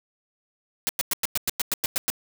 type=noise bursts; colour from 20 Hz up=white; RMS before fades=-24 dBFS; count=11; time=0.87-2.101 s; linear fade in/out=0 ms; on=21 ms; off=100 ms; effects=none